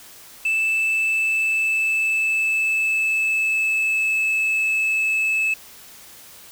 sine tone with pitch glide, 2637 to 2607 Hz, E7 to E7, 0 to -20 cents, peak -15 dBFS, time 0.45-5.54 s, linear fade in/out 5 ms, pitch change -20 cents, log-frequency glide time 0.7-4.22 s, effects tanh soft clip ceiling -17 dBFS + white hiss -44 dBFS RMS until 6.51 s

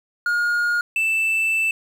triangle tone pair in turn, 1428 / 2649 Hz, F6 / E7, +38 / +8 cents, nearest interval major seventh, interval 1070 cents, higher second, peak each -16 dBFS, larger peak neither, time 0.26-0.81 / 0.96-1.71 s, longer second, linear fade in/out 2 ms, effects 8-bit

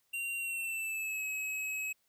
square tone with pitch glide, 2761 to 2561 Hz, F7 to D#7, -20 to +49 cents, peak -35 dBFS, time 0.13-1.93 s, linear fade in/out 10 ms, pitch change -131 cents, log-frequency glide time 0.37-1.24 s, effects white hiss -75 dBFS RMS until 2.08 s

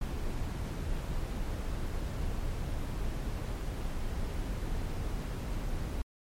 brown noise, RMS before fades -34 dBFS, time 0.01-6.02 s, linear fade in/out 5 ms, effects MP3 64 kbps

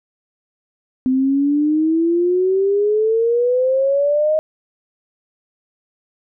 sine exponential sweep, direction up, 255.5 to 629 Hz, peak -13 dBFS, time 1.06-4.39 s, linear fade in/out 0 ms, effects none

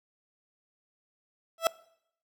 30% pulse tone with exponential growth, 659.3 Hz, E5, in tune, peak -15 dBFS, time 1.58-1.67 s, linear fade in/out 1 ms, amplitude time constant 18 ms, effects noise-tail reverb RT60 0.7 s tail -22 dB re dry

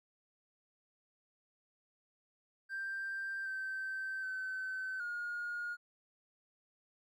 triangle tone with pitch steps, 1577 / 1550 / 1528 / 1431 Hz, G6 / G6 / G6 / F6, +10 / -20 / -45 / +42 cents, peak -34 dBFS, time 2.69-5.77 s, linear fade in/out 50 ms, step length 770 ms, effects tanh soft clip ceiling -34 dBFS

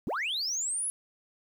sine linear sweep, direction up, 130.81 to 10660 Hz, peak -27 dBFS, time 0.07-0.9 s, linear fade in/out 0 ms, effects tanh soft clip ceiling -27 dBFS + 10-bit

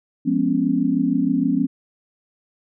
sine chord, C# dominant seventh, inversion first, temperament equal with one note detuned, 174.61 / 207.7 / 250.8 / 277.2 Hz, E#3 / G#3 / B3 / C#4, 0 / 0 / +27 / 0 cents, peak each -25 / -25 / -21 / -20 dBFS, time 0.25-1.67 s, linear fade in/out 20 ms, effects none

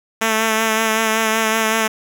5% pulse tone with vibrato, 221.3 Hz, A3, 10 cents sharp, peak -4 dBFS, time 0.21-1.88 s, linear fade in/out 10 ms, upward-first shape sine, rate 5.3 Hz, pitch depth 24 cents each way, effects none

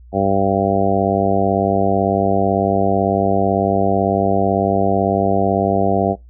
harmonic tone, 98 Hz, G2, in tune, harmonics 1 / 2 / 3 / 4 / 5 / 6 / 7 / 8, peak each -24 / -21 / -23 / -22 / -23 / -23 / -19 / -24 dBFS, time 0.12-6.16 s, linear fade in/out 50 ms, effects noise-tail reverb RT60 0.2 s tail -21 dB re dry + added 60 Hz sine -39 dBFS peak until 6.29 s

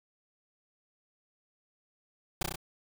pink noise with echo, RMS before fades -29 dBFS, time 2.41-2.43 s, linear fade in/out 5 ms, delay 32 ms, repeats 4, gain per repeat -2 dB, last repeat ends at 2.558 s, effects none

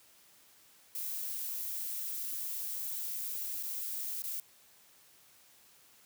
violet noise with dropouts, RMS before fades -38 dBFS, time 0.95-4.4 s, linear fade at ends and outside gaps 1 ms, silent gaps 3.627-3.633 / 4.221-4.239 s, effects white hiss -62 dBFS RMS until 6.05 s + high-pass 60 Hz 12 dB/octave

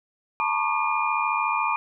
sine tone cluster, 880 / 954 / 1100 / 1199 / 2420 Hz, A5 / A#5 / C#6 / D6 / D#7, 0 / +40 / -14 / +36 / -49 cents, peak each -28 dBFS, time 0.4-1.76 s, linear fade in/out 0 ms, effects none

